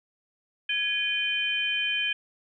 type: tone cluster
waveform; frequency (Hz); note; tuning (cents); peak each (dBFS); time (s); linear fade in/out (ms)
sine; 1672 / 2457 / 3094; G#6 / D#7 / G7; +11 / -22 / -23; -32 / -28 / -28; 0.69-2.13; 5
effects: none